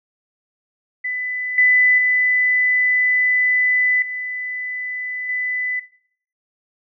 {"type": "tone with level steps", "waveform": "sine", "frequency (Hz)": 1999, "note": "B6", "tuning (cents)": 20, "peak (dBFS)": [-21, -10, -13, -23, -19], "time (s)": [1.04, 5.8], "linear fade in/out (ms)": 10, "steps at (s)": [1.58, 1.98, 4.02, 5.29], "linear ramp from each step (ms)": 2, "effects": ["noise-tail reverb RT60 0.6 s tail -18 dB re dry"]}